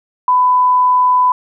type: tone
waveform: sine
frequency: 1000 Hz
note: B5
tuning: 21 cents sharp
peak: -8 dBFS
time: 0.28-1.32 s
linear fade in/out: 2 ms
effects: none